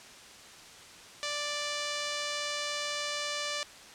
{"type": "tone", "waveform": "5% pulse", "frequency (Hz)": 587.3, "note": "D5", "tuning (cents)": 0, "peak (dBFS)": -20, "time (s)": [1.23, 3.63], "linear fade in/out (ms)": 0, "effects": ["white hiss -50 dBFS RMS until 3.94 s", "low-pass 7000 Hz 12 dB/octave"]}